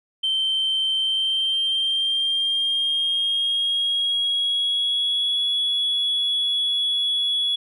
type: tone with pitch glide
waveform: sine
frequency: 3114 to 3376 Hz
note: G7 to G#7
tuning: -12 to +28 cents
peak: -18 dBFS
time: 0.23-7.56 s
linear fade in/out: 10 ms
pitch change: +140 cents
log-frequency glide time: 0.97-5.44 s
effects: tanh soft clip ceiling -16 dBFS